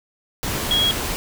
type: tone in noise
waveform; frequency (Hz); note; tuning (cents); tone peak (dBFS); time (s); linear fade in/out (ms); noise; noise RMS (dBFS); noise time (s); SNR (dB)
sine; 3306; G#7; -9; -16; 0.71-0.91; 0; pink; -25; 0.43-1.16; +6
effects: none